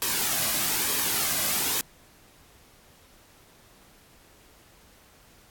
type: noise with flanger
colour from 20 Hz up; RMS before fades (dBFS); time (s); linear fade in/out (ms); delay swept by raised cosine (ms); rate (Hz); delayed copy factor
white; -26; 0.02-1.81; 0; 1.4 to 2.24; 1.1; -0.5
effects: pink hiss -56 dBFS RMS until 5.5 s + AAC 64 kbps